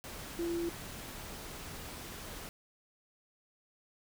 sine tone in noise, 340 Hz, F4, 46 cents flat, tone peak -32 dBFS, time 0.39-0.69 s, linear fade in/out 0 ms, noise pink, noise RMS -45 dBFS, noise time 0.04-2.49 s, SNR +10 dB, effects none

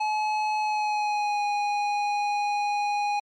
square tone with pitch glide, 854 to 824 Hz, G#5 to G#5, +48 to -14 cents, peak -24 dBFS, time 0-3.2 s, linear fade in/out 10 ms, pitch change -62 cents, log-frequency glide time 0.6-1.45 s, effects low-pass 4000 Hz 12 dB/octave + MP3 64 kbps

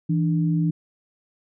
sine tone pair together, 163.7 / 296.6 Hz, E3 / D4, -12 / +17 cents, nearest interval minor seventh, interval 1029 cents, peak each -19 / -26 dBFS, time 0.09-0.71 s, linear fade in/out 10 ms, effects none

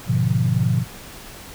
sine chord, G# diminished seventh, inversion none, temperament equal, 103.83 / 123.47 / 146.83 / 174.61 Hz, G#2 / B2 / D3 / F3, 0 / 0 / 0 / 0 cents, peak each -23 / -19 / -24 / -23 dBFS, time 0.06-0.85 s, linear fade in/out 50 ms, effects pink hiss -39 dBFS RMS until 1.54 s

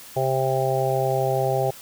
harmonic tone, 132.2 Hz, C3, 18 cents sharp, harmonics 1 / 3 / 4 / 5 / 6, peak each -26 / -26 / -26 / -26 / -26 dBFS, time 0.16-1.71 s, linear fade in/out 10 ms, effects white hiss -43 dBFS RMS until 1.81 s

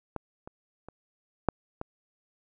clicks, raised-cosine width 1 ms, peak -19 / -28 / -29 / -8 / -20 dBFS, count 5, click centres 0.163 / 0.475 / 0.886 / 1.487 / 1.814 s, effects none

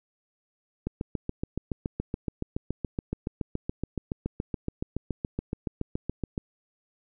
click train, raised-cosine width 3 ms, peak -16 dBFS, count 40, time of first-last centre 0.87-6.378 s, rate 7.08 Hz, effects none

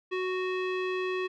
square tone with low-pass filter, 370 Hz, F#4, in tune, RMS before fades -31 dBFS, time 0.11-1.28 s, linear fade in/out 20 ms, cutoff 2700 Hz, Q 2.2, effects none

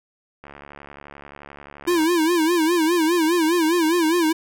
click train, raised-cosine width 0.5 ms, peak -24 dBFS, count 115, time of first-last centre 0.44-2.034 s, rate 71.5 Hz
square tone with vibrato, 332 Hz, E4, 12 cents sharp, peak -17 dBFS, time 1.87-4.33 s, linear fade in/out 10 ms, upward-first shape sine, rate 4.9 Hz, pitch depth 120 cents each way
effects none

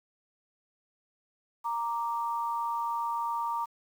sine tone pair together, 931.7 / 1174.7 Hz, A#5 / D6, -1 / 0 cents, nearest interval major third, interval 401 cents, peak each -30 / -34 dBFS, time 1.64-3.66 s, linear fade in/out 20 ms, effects 9-bit

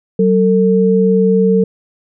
sine tone pair together, 189.11 / 449.4 Hz, F#3 / A4, +38 / +37 cents, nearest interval octave + minor third, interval 1499 cents, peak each -11 dBFS, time 0.19-1.64 s, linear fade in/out 5 ms, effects none

